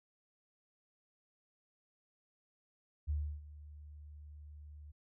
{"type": "tone with ADSR envelope", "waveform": "sine", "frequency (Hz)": 74.4, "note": "D2", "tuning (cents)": 23, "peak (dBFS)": -31, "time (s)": [3.07, 4.92], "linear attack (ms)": 29, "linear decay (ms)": 310, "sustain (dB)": -18, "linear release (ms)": 14, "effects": []}